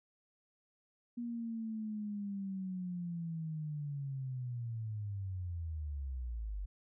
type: linear sweep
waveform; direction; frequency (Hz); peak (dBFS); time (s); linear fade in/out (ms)
sine; down; 240 to 46.62; -37; 1.17-6.66; 10
effects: none